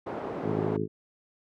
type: band-pass noise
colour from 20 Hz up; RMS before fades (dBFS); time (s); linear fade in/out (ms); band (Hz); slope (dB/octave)
pink; -35; 0.06-0.77; 10; 260 to 790; 12
type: harmonic tone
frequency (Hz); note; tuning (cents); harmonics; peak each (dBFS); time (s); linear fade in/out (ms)
53; G#1; +36; 2 / 3 / 4 / 5 / 6 / 7 / 8; -36 / -33 / -36 / -35 / -37 / -34 / -32; 0.42-0.88; 50
effects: none